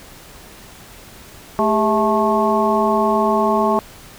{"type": "harmonic tone with a mistuned harmonic", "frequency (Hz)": 217.8, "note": "A3", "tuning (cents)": -17, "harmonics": [1, 2, 3, 4, 5], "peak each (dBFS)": [-20, -20, -20, -20, -20], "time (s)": [1.59, 3.79], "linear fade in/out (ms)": 0, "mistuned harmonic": 2, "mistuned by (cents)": -130, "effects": ["pink hiss -41 dBFS RMS until 4.18 s"]}